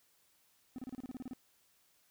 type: tone bursts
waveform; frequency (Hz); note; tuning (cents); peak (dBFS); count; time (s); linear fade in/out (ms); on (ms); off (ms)
triangle; 255.9; C4; -38; -38; 11; 0.76-1.334; 0; 24; 31
effects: white hiss -71 dBFS RMS until 2.1 s